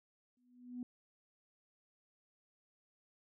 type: tone with exponential growth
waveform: sine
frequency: 246.9 Hz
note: B3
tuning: in tune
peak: -37 dBFS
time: 0.37-0.83 s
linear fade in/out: 2 ms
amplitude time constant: 100 ms
effects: tanh soft clip ceiling -34 dBFS